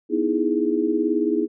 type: chord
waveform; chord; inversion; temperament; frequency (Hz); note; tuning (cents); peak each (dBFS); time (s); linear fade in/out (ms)
sine; E major seventh; second; equal; 246.9 / 311.1 / 329.6 / 415.3; B3 / D#4 / E4 / G#4; 0 / 0 / 0 / 0; -27 / -23 / -23 / -24; 0.09-1.48; 50
effects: none